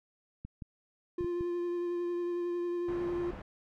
clicks, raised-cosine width 5 ms, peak -29 dBFS, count 5, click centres 0.45 / 0.622 / 1.209 / 1.245 / 1.409 s
triangle tone with vibrato, 349.2 Hz, F4, in tune, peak -29 dBFS, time 1.18-3.31 s, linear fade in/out 5 ms, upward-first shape triangle, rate 11 Hz, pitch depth 17 cents each way
pink low-pass noise, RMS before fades -44 dBFS, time 2.88-3.42 s, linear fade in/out 5 ms, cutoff 1400 Hz, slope 12 dB/octave
effects none

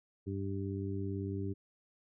harmonic tone, 98 Hz, G2, in tune, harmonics 1 / 2 / 3 / 4, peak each -37 / -42 / -41 / -42 dBFS, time 0.26-1.54 s, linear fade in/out 20 ms, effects none

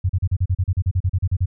sine tone bursts, 92 Hz, F#2, 9 cents flat, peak -15 dBFS, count 16, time 0.04-1.459 s, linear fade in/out 10 ms, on 54 ms, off 37 ms, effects none

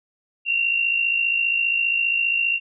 sine tone pair together, 2700 / 2755 Hz, E7 / F7, +41 / -24 cents, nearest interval unison, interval 35 cents, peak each -26 / -19 dBFS, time 0.45-2.6 s, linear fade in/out 50 ms, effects none

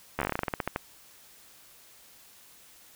slowing click train, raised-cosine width 0.5 ms, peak -13 dBFS, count 16, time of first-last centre 0.19-0.761 s, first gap 12 ms, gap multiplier 1.15, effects white hiss -55 dBFS RMS until 2.95 s

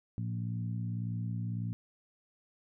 harmonic tone with a mistuned harmonic, 58.27 Hz, A#1, in tune, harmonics 2 / 3 / 4 / 5, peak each -34 / -39 / -44 / -54 dBFS, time 0.18-1.73 s, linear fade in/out 0 ms, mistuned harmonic 2, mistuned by -53 cents, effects none

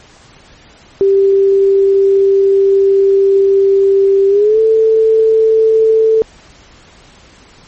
sine tone with pitch glide, 392 to 442.6 Hz, G4 to A4, 0 to +10 cents, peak -6 dBFS, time 1.01-6.22 s, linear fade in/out 0 ms, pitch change +210 cents, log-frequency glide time 4.28-4.59 s, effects pink hiss -42 dBFS RMS until 7.67 s + MP3 32 kbps

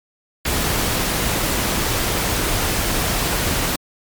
pink noise, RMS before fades -20 dBFS, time 0.45-3.76 s, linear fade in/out 5 ms, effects MP3 96 kbps

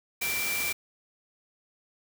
sine tone in noise, 2349 Hz, D7, in tune, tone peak -30 dBFS, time 0.21-0.73 s, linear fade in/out 10 ms, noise white, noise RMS -32 dBFS, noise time 0.21-0.73 s, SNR -1 dB, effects none

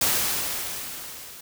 white noise with level ramp, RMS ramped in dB -21 to -43 dBFS, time 0.01-1.41 s, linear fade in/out 5 ms, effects none

